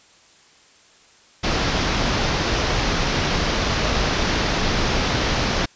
pink low-pass noise, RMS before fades -21 dBFS, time 1.43-5.66 s, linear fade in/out 10 ms, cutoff 6000 Hz, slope 48 dB/octave, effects white hiss -52 dBFS RMS until 5.75 s + resampled to 16000 Hz

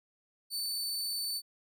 sawtooth tone, 4517 Hz, C#8, 32 cents sharp, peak -30 dBFS, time 0.5-1.42 s, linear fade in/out 50 ms, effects none

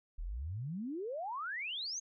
sine exponential sweep, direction up, 35.18 to 6640 Hz, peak -37 dBFS, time 0.18-2 s, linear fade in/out 10 ms, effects none

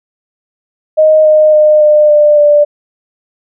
sine tone with pitch steps, 622.3 / 615.5 / 608.8 / 602.1 / 595.6 / 589.1 Hz, D#5 / D#5 / D#5 / D5 / D5 / D5, 0 / -19 / -38 / +43 / +24 / +5 cents, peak -3 dBFS, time 0.97-2.65 s, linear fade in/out 20 ms, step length 280 ms, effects none

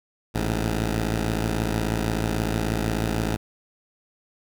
10% pulse tone pair together, 56.31 / 106.3 Hz, A1 / G#2, +41 / +41 cents, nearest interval major seventh, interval 1100 cents, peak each -16 / -20 dBFS, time 0.34-3.37 s, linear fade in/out 20 ms, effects none

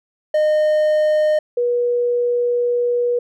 triangle / sine tone pair in turn, 612 / 483.7 Hz, D#5 / B4, -29 / -36 cents, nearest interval major third, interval 407 cents, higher first, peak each -11 / -15 dBFS, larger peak first, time 0.34-1.39 / 1.57-3.19 s, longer second, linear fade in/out 5 ms, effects none

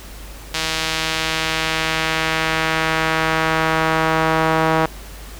sawtooth tone with band-pass filter sweep, 160 Hz, D#3, 49 cents sharp, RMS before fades -19 dBFS, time 0.54-4.86 s, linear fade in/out 5 ms, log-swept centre 4100 to 960 Hz, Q 0.94, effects added 50 Hz sine -35 dBFS peak until 5.39 s + pink hiss -39 dBFS RMS until 5.39 s

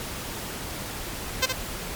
5% pulse tone with echo, 518 Hz, C5, 17 cents flat, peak -7 dBFS, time 1.42-1.46 s, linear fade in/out 10 ms, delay 69 ms, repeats 1, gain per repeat -6 dB, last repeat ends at 1.529 s, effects pink hiss -34 dBFS RMS until 1.95 s + MP3 96 kbps

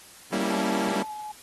sawtooth chord, G diminished seventh, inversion none, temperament equal, 196 / 233.1 / 277.2 / 329.6 Hz, G3 / Bb3 / Db4 / Fb4, 0 / 0 / 0 / 0 cents, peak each -25 / -27 / -29 / -28 dBFS, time 0.32-1.03 s, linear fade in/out 10 ms
sine tone with pitch glide, 868 to 848.7 Hz, A5 to G#5, -24 to +37 cents, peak -34 dBFS, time 0.5-1.32 s, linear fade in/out 10 ms, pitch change -39 cents, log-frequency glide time 1.06-1.12 s
effects white hiss -49 dBFS RMS until 1.42 s + AAC 32 kbps

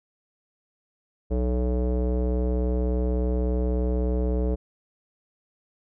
square tone with low-pass filter, 61.74 Hz, B1, in tune, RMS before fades -24 dBFS, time 1.3-4.56 s, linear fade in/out 20 ms, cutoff 490 Hz, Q 3.1, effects none

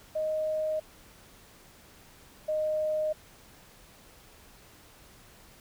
sine tone pair in turn, 622.3 / 617.3 Hz, D#5 / D#5, 0 / -14 cents, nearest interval unison, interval 14 cents, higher first, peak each -27 / -26 dBFS, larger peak second, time 0.15-0.8 / 2.48-3.13 s, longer neither, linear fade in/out 10 ms, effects pink hiss -55 dBFS RMS until 5.6 s

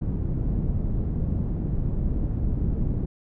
pink low-pass noise, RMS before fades -25 dBFS, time 0.01-3.06 s, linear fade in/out 10 ms, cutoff 200 Hz, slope 12 dB/octave, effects none

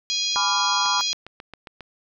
harmonic tone, 824 Hz, G#5, 14 cents flat, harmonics 3 / 4 / 5 / 6 / 7 / 8, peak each -34 / -27 / -27 / -28 / -32 / -32 dBFS, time 0.1-1.13 s, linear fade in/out 0 ms
sine chord, G# diminished seventh, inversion none, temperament equal with one note detuned, 830.6 / 993.5 / 1174.7 / 1396.9 Hz, G#5 / B5 / D6 / F6, 0 / +10 / 0 / 0 cents, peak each -30 / -24 / -28 / -29 dBFS, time 0.36-1.01 s, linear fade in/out 0 ms
click train, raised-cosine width 0.3 ms, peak -22 dBFS, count 8, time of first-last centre 0.86-1.807 s, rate 7.39 Hz
effects none

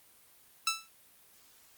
10% pulse tone with exponential decay, 1322 Hz, E6, 5 cents sharp, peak -16 dBFS, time 0.67-0.89 s, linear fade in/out 2 ms, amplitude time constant 47 ms, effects white hiss -61 dBFS RMS until 1.77 s + Opus 32 kbps

